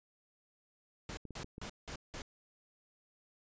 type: noise bursts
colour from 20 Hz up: pink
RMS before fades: -44 dBFS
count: 5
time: 1.09-2.22 s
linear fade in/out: 2 ms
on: 82 ms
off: 180 ms
type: clicks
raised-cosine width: 3 ms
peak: -33 dBFS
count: 5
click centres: 1.097 / 1.253 / 1.307 / 1.444 / 1.581 s
effects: resampled to 16000 Hz